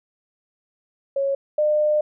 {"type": "tone pair in turn", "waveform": "sine", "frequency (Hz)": [551, 603.6], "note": ["C#5", "D5"], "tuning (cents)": [-11, 47], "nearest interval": "major second", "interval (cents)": 158, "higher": "second", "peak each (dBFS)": [-19, -16], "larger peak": "second", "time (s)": [[1.16, 1.35], [1.58, 2.01]], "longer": "second", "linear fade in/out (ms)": 5, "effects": []}